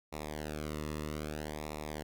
sawtooth tone with flanger, 76 Hz, D#2, 40 cents flat, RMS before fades -40 dBFS, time 0.12-2.03 s, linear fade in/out 10 ms, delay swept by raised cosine 0.64 to 1.31 ms, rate 0.62 Hz, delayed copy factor -0.9, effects none

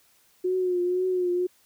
sine tone with vibrato, 362.6 Hz, F#4, 35 cents flat, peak -22 dBFS, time 0.44-1.47 s, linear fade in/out 10 ms, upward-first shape triangle, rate 2 Hz, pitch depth 50 cents each way, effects white hiss -62 dBFS RMS until 1.65 s

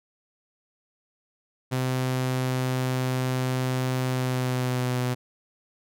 sawtooth tone with pitch glide, 128.6 to 125.23 Hz, C3 to B2, -30 to +24 cents, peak -20 dBFS, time 1.71-5.15 s, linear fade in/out 20 ms, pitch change -46 cents, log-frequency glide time 4.06-5.01 s, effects none

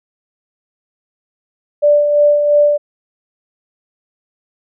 sine tone with tremolo, 587.3 Hz, D5, in tune, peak -6 dBFS, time 1.82-2.78 s, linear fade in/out 20 ms, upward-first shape sine, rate 2.9 Hz, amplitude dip 45%, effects none

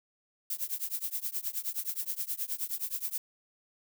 violet noise with tremolo, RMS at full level -31 dBFS, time 0.5-3.18 s, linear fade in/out 2 ms, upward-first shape triangle, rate 9.5 Hz, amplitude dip 100%, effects none

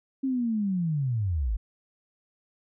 sine linear sweep, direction down, 272.6 to 44.97 Hz, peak -24 dBFS, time 0.23-1.57 s, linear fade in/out 10 ms, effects none

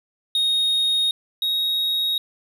triangle tone pair in turn, 3729 / 3772 Hz, A#7 / A#7, 0 / +20 cents, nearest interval unison, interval 20 cents, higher second, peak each -16 / -18 dBFS, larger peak first, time 0.35-1.11 / 1.42-2.18 s, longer neither, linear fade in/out 2 ms, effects none

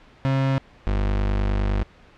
35% pulse tone pair in turn, 134.6 / 49.75 Hz, C3 / G1, +49 / +26 cents, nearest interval octave + perfect fourth, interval 1723 cents, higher first, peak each -17 / -18 dBFS, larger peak first, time 0.25-0.58 / 0.87-1.83 s, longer second, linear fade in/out 0 ms, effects pink hiss -51 dBFS RMS until 2.17 s + low-pass 3000 Hz 12 dB/octave

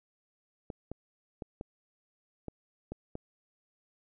clicks, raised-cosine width 2 ms, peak -25 dBFS, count 7, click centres 0.702 / 0.916 / 1.422 / 1.611 / 2.483 / 2.92 / 3.154 s, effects none

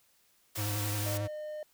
white high-pass noise, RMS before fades -38 dBFS, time 0.55-1.18 s, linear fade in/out 10 ms, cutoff 280 Hz, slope 12 dB/octave
square tone with vibrato, 103.83 Hz, G#2, in tune, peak -33 dBFS, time 0.57-1.28 s, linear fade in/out 20 ms, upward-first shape square, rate 11 Hz, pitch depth 28 cents each way
triangle tone, 608 Hz, D#5, 40 cents flat, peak -35 dBFS, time 1.06-1.63 s, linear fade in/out 2 ms
effects white hiss -68 dBFS RMS until 1.73 s

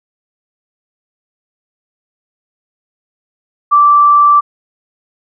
sine tone, 1168 Hz, D6, 10 cents flat, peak -4 dBFS, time 3.71-4.41 s, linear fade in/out 20 ms, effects none

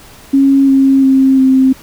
sine tone with pitch steps, 273.7 / 270.1 / 266.5 / 263 Hz, C#4 / C#4 / C4 / C4, -22 / -45 / +32 / +9 cents, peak -5 dBFS, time 0.33-1.73 s, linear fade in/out 10 ms, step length 350 ms, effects pink hiss -38 dBFS RMS until 1.82 s

